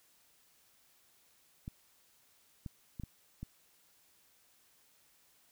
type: clicks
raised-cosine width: 5 ms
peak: -29 dBFS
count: 5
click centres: 1.679 / 2.662 / 2.998 / 3.036 / 3.43 s
effects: white hiss -68 dBFS RMS until 5.51 s